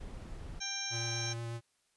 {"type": "noise", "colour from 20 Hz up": "brown", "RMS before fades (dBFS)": -44, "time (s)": [0, 0.6], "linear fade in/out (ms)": 10}
{"type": "harmonic tone", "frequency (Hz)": 790, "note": "G5", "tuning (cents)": 13, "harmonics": [1, 2, 3, 4, 5, 7, 8], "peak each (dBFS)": [-49, -45, -44, -50, -43, -40, -41], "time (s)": [0.6, 1.34], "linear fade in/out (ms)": 20}
{"type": "tone with vibrato", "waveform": "square", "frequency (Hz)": 116.54, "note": "A#2", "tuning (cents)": 0, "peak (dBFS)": -38, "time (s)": [0.9, 1.61], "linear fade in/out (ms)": 50, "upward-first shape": "sine", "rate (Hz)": 8.2, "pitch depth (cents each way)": 11}
{"effects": ["white hiss -75 dBFS RMS until 1.96 s", "resampled to 24000 Hz"]}